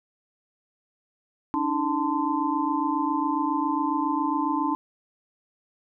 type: tone cluster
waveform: sine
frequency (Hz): 284.9 / 312.2 / 887 / 1032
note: C#4 / D#4 / A5 / C6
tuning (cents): +48 / +6 / +14 / -24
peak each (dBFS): -28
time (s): 1.54-4.75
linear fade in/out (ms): 0
effects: none